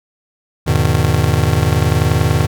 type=chord; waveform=square; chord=E major seventh; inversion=none; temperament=just; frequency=82.41 / 103.01 / 123.61 / 154.51 Hz; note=E2 / G#2 / B2 / D#3; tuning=0 / -14 / +2 / -12 cents; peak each=-18 dBFS; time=0.66-2.47 s; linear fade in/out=20 ms; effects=none